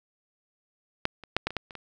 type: clicks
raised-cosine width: 0.3 ms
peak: -8 / -27 / -7 / -11 / -21 / -13 / -26 / -23 dBFS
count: 8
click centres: 1.054 / 1.237 / 1.366 / 1.47 / 1.506 / 1.567 / 1.708 / 1.753 s
effects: none